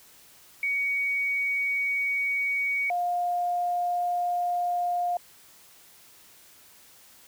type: tone pair in turn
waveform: sine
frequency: 2245 / 707.1 Hz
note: C#7 / F5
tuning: +21 / +21 cents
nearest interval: octave + minor sixth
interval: 2000 cents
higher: first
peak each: -24 / -24 dBFS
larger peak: neither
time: 0.63-2.9 / 2.9-5.17 s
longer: neither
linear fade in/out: 2 ms
effects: white hiss -54 dBFS RMS until 7.27 s